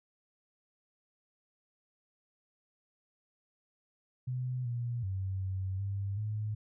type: tone with pitch steps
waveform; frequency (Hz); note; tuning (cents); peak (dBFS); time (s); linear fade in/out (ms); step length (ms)
sine; 126.4 / 119.7 / 95.5 / 94.8 / 99 / 106.7; B2 / A#2 / G2 / F#2 / G2 / G#2; +41 / +46 / -45 / +43 / +18 / +47; -32; 4.27-6.55; 10; 380
effects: none